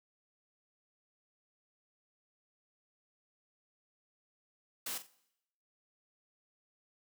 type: noise with echo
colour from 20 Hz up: white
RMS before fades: -39 dBFS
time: 4.86-4.98 s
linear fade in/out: 5 ms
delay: 44 ms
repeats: 2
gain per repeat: -11 dB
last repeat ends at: 5.068 s
effects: noise-tail reverb RT60 0.8 s tail -20 dB re dry + high-pass 200 Hz 12 dB/octave